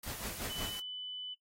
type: noise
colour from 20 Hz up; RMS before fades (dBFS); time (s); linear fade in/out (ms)
white; -46; 0.03-0.8; 5
type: noise with tremolo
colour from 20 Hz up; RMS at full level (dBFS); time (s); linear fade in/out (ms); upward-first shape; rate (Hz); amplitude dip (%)
pink; -39; 0.04-0.78; 50; triangle; 5.5; 90
type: tone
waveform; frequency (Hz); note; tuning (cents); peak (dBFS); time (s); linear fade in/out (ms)
sine; 3000; F#7; +23; -39; 0.49-1.35; 20
effects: noise-tail reverb RT60 0.1 s tail -17 dB re dry + AAC 48 kbps